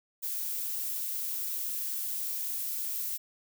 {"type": "noise", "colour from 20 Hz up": "violet", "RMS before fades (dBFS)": -34, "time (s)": [0.22, 3.18], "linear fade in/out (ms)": 20, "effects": []}